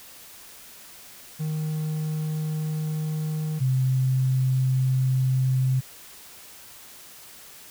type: tone pair in turn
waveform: triangle / sine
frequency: 155.2 / 130.23 Hz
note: D#3 / C3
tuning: -4 / -8 cents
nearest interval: minor third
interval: 304 cents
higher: first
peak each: -23 / -19 dBFS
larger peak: second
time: 1.39-3.6 / 3.6-5.81 s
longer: neither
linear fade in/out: 20 ms
effects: white hiss -46 dBFS RMS until 7.7 s